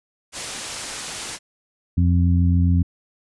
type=low-pass noise; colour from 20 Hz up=white; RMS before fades=-32 dBFS; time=0.32-1.39 s; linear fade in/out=50 ms; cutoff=9500 Hz; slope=24 dB/octave
type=harmonic tone; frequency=87.31 Hz; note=F2; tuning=in tune; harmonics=1 / 2 / 3; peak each=-15 / -21 / -25 dBFS; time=1.97-2.83 s; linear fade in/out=10 ms
effects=resampled to 24000 Hz